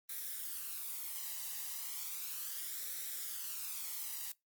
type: noise with flanger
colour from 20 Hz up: blue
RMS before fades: -42 dBFS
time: 0.09-4.32 s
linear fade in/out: 5 ms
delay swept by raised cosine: 0.52 to 1.05 ms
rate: 0.35 Hz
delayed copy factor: +0.55
effects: noise-tail reverb RT60 0.2 s tail -24 dB re dry + Opus 24 kbps